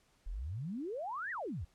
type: exponential two-way sweep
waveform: sine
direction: up then down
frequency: 34.82 to 1975.5 to 64.1 Hz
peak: -37 dBFS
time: 0.26-1.65 s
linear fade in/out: 10 ms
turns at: 1.31 s
effects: pink hiss -71 dBFS RMS until 1.74 s + low-pass 10000 Hz 12 dB/octave